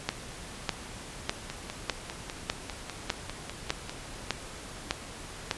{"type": "two click trains", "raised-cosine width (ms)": 0.2, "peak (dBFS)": [-9, -18], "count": [10, 13], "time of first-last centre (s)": [[0.09, 5.512], [1.5, 3.895]], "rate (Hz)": [1.66, 5.01], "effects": ["pink hiss -43 dBFS RMS until 5.57 s", "resampled to 24000 Hz"]}